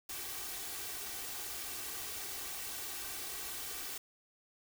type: noise with comb filter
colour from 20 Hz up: white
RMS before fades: -42 dBFS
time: 0.09-3.98 s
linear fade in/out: 5 ms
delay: 2.6 ms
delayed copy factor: +0.6
effects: none